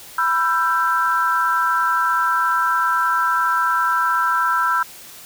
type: chord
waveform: sine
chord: E minor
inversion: second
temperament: equal with one note detuned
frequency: 987.8 / 1338.5 / 1568 Hz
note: B5 / E6 / G6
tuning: 0 / +26 / 0 cents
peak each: -21 / -18 / -22 dBFS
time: 0.18-4.83 s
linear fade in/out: 5 ms
effects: white hiss -40 dBFS RMS until 5.25 s